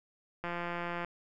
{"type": "click train", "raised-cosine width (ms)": 0.5, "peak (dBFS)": -22, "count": 106, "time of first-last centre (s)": [0.44, 1.047], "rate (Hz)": 173, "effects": []}